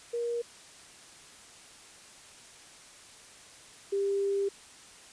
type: tone pair in turn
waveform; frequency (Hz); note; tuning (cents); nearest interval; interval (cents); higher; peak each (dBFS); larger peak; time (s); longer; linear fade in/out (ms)
sine; 472.9 / 397; A#4 / G4; +25 / +22; minor third; 303; first; -29 / -26; second; 0.13-0.42 / 3.92-4.49; second; 10
effects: white hiss -52 dBFS RMS until 5.12 s + resampled to 22050 Hz